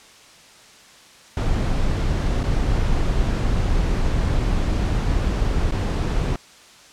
brown noise with dropouts, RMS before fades -20 dBFS, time 1.37-6.36 s, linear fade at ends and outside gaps 1 ms, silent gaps 2.431-2.439 / 5.71-5.721 s, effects white hiss -47 dBFS RMS until 6.92 s + low-pass 7000 Hz 12 dB/octave

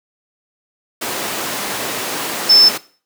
sine tone in noise, 5274 Hz, E8, in tune, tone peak -6 dBFS, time 2.49-2.69 s, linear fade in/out 10 ms, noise pink, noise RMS -21 dBFS, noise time 1.01-2.78 s, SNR +12 dB, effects noise-tail reverb RT60 0.4 s tail -17 dB re dry + high-pass 300 Hz 12 dB/octave

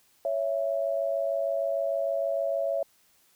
sine tone pair together, 557.5 / 664 Hz, C#5 / E5, +10 / +12 cents, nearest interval minor third, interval 302 cents, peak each -28 dBFS, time 0.25-2.83 s, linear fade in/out 2 ms, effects white hiss -64 dBFS RMS until 3.35 s

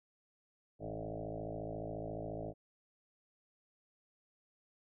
sine tone with frequency modulation, 370 Hz, F#4, in tune, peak -39 dBFS, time 0.79-2.54 s, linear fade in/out 50 ms, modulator 54.3 Hz, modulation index 5.8, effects none

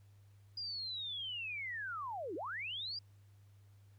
sine linear two-way sweep, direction down then up, 4900 to 293.7 to 4900 Hz, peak -39 dBFS, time 0.57-2.99 s, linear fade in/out 5 ms, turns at 2.35 s, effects added 100 Hz sine -59 dBFS peak until 3.98 s + pink hiss -75 dBFS RMS until 3.98 s

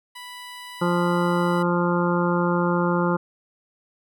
15% pulse tone, 987.8 Hz, B5, in tune, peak -30 dBFS, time 0.15-1.63 s, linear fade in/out 10 ms
harmonic tone, 174.61 Hz, F3, in tune, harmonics 1 / 2 / 3 / 5 / 6 / 7 / 8, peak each -22 / -25 / -27 / -29 / -30 / -30 / -31 dBFS, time 0.81-3.17 s, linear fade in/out 10 ms
effects none

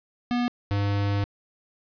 square tone pair in turn, 243 / 100.94 Hz, B3 / G#2, -28 / -49 cents, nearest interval octave + minor third, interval 1521 cents, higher first, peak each -23 dBFS, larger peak neither, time 0.31-0.48 / 0.71-1.24 s, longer second, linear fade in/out 0 ms, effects resampled to 11025 Hz + 9-bit

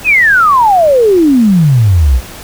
sine exponential sweep, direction down, 2637 to 56.9 Hz, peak -4 dBFS, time 0.04-2.21 s, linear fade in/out 50 ms, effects pink hiss -29 dBFS RMS until 2.43 s

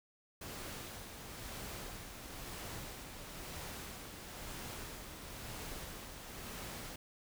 pink noise with tremolo, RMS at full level -45 dBFS, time 0.41-6.96 s, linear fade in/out 5 ms, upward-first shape sine, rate 1 Hz, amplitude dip 40%, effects none

